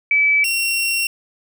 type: tone pair in turn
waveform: sine / sawtooth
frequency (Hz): 2300 / 2735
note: D7 / F7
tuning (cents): -37 / -37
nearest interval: minor third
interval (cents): 300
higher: second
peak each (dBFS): -12 / -14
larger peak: first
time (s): 0.11-0.44 / 0.44-1.07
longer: second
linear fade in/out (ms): 2
effects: none